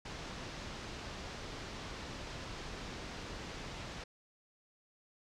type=low-pass noise; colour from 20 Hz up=pink; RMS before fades=-45 dBFS; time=0.05-4.04 s; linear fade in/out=5 ms; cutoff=6000 Hz; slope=24 dB/octave; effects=none

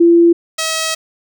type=tone pair in turn; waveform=sine / 5% pulse; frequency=340 / 641.8 Hz; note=F4 / E5; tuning=-46 / -46 cents; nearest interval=major seventh; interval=1100 cents; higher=second; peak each=-5 dBFS; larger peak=neither; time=0-0.33 / 0.58-0.95 s; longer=second; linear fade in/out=10 ms; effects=none

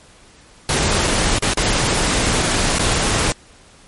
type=noise with dropouts; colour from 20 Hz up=pink; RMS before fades=-17 dBFS; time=0.69-3.32 s; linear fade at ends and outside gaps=0 ms; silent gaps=1.074-1.078 / 1.385-1.424 / 1.536-1.573 / 2.784-2.794 s; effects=pink hiss -47 dBFS RMS until 3.87 s + MP3 48 kbps

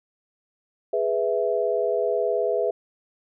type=chord; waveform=sine; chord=E major; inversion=first; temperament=equal; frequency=415.3 / 493.9 / 659.3 Hz; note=G#4 / B4 / E5; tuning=0 / 0 / 0 cents; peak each=-25 dBFS; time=0.93-2.71 s; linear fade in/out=5 ms; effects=none

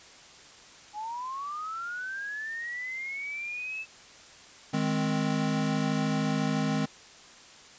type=linear sweep; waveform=sine; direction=up; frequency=820 to 2637 Hz; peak=-33 dBFS; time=0.93-3.86 s; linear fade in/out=50 ms
type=chord; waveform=square; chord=Ab major; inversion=second; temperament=equal; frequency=155.56 / 207.7 / 261.6 Hz; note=Eb3 / Ab3 / C4; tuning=0 / 0 / 0 cents; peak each=-31 dBFS; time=4.73-6.86 s; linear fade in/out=10 ms
effects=white hiss -51 dBFS RMS until 7.78 s + resampled to 16000 Hz

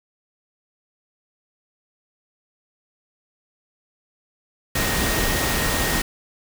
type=tone in noise; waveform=sine; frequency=1864.7 Hz; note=A#6; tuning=in tune; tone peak=-29 dBFS; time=4.75-6.02 s; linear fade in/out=5 ms; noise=pink; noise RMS=-22 dBFS; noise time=4.75-6.02 s; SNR=-10 dB; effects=none

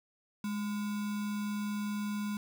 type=tone with sample-and-hold; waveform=sine; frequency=207.7 Hz; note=G#3; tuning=in tune; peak=-32 dBFS; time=0.44-2.37 s; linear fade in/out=2 ms; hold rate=1225 Hz; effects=none

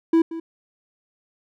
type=tone with echo; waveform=triangle; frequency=328.8 Hz; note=E4; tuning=4 cents flat; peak=-11 dBFS; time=0.13-0.22 s; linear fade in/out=5 ms; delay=180 ms; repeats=1; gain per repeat=-15 dB; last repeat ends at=0.4 s; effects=none

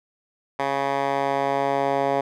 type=tone with band-pass filter sweep; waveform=10% pulse; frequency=138.59 Hz; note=C#3; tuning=in tune; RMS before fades=-23 dBFS; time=0.59-2.21 s; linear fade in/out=5 ms; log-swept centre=1100 to 700 Hz; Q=1.2; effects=none

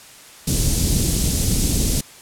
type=band-stop noise; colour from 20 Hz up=pink; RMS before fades=-18 dBFS; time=0.47-2.01 s; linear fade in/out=5 ms; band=250 to 6100 Hz; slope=12 dB/octave; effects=white hiss -43 dBFS RMS until 2.21 s + low-pass 11000 Hz 12 dB/octave

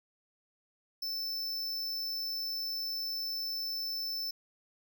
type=tone; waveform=square; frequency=5290 Hz; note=E8; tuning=5 cents sharp; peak=-34 dBFS; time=1.02-4.31 s; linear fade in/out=5 ms; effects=none

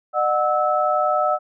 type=tone cluster; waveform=sine; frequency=605 / 736 / 1304 Hz; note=D#5 / F#5 / E6; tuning=-49 / -9 / -19 cents; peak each=-21 dBFS; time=0.13-1.39 s; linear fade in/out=50 ms; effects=none

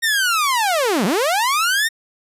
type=linear two-way sweep; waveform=sawtooth; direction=down then up; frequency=1865 to 166.6 to 1865 Hz; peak=-12 dBFS; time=0.02-1.89 s; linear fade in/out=20 ms; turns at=1.05 s; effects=resampled to 32000 Hz

